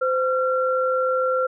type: tone pair together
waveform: sine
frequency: 515 / 1367.8 Hz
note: C5 / F6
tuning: -28 / -36 cents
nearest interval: octave + perfect fourth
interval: 1692 cents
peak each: -20 / -23 dBFS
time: 0.01-1.47 s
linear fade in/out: 10 ms
effects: none